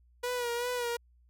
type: tone with vibrato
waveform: sawtooth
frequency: 484.2 Hz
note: B4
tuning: 34 cents flat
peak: -27 dBFS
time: 0.23-0.97 s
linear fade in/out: 10 ms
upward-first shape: sine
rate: 2.6 Hz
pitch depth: 45 cents each way
effects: added 60 Hz sine -60 dBFS peak until 1.29 s